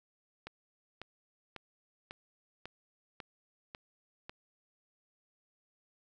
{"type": "click train", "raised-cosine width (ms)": 0.3, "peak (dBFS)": -27, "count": 8, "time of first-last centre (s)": [0.47, 4.295], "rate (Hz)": 1.83, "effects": []}